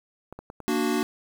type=clicks; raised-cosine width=1 ms; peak=-25 dBFS; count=4; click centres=0.326 / 0.39 / 0.501 / 0.603 s
type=chord; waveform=square; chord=Bb augmented; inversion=none; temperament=equal; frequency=233.1 / 293.7 / 370 Hz; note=Bb3 / D4 / F#4; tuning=0 / 0 / 0 cents; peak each=-28 dBFS; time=0.68-1.03 s; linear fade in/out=0 ms
effects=9-bit